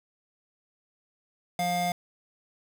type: tone pair together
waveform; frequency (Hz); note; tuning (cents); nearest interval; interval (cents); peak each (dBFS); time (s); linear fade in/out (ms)
square; 176.5 / 706; F3 / F5; +19 / +19; 2 octaves; 2400; -33 / -27; 1.59-1.92; 2
effects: none

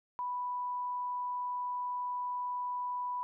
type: tone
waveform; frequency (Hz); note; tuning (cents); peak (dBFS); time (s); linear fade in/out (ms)
sine; 987.8; B5; 0; -33; 0.19-3.23; 0
effects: none

